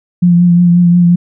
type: tone with vibrato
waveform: sine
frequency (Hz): 174.61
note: F3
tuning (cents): 0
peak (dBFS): -4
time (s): 0.22-1.16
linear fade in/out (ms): 10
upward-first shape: triangle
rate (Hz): 5.6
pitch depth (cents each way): 31
effects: none